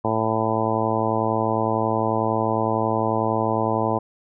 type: harmonic tone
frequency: 111 Hz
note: A2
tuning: 16 cents sharp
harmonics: 1 / 2 / 3 / 4 / 5 / 6 / 7 / 8 / 9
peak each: -28 / -28 / -28 / -28 / -28 / -28 / -28 / -28 / -28 dBFS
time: 0.04-3.99 s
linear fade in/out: 10 ms
effects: none